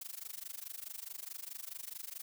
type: noise with amplitude modulation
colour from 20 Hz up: blue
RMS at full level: -42 dBFS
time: 0.01-2.22 s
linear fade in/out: 5 ms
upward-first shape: sine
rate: 24.7 Hz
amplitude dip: 95%
effects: none